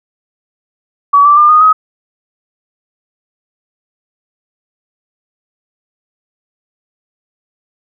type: tone with pitch steps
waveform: sine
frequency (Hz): 1138 / 1168.6 / 1200.1 / 1232.4 / 1265.6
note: C#6 / D6 / D6 / D#6 / D#6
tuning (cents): +45 / -9 / +37 / -17 / +29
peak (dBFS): -3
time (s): 1.13-1.73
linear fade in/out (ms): 10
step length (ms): 120
effects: none